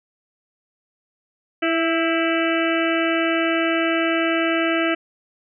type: harmonic tone with a mistuned harmonic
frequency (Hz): 330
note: E4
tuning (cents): +2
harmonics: 1 / 2 / 4 / 5 / 6 / 7 / 8 / 9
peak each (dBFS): -21 / -24 / -27 / -28 / -29 / -29 / -30 / -31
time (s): 1.62-4.95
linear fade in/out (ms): 10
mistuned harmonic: 5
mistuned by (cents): -43
effects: none